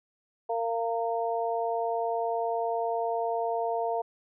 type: harmonic tone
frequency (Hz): 230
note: A#3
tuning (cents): -23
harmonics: 2 / 3 / 4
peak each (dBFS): -31 / -29 / -34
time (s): 0.49-4.02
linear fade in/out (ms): 10
effects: none